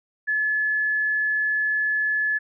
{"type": "tone", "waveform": "sine", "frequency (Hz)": 1717, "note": "A6", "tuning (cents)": -43, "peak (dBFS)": -20, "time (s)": [0.27, 2.39], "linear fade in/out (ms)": 20, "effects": []}